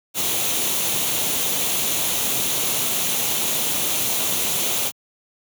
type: noise with comb filter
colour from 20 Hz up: white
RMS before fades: -22 dBFS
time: 0.14-4.92 s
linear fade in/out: 50 ms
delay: 0.3 ms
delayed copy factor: +0.5
effects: high-pass 100 Hz 12 dB/octave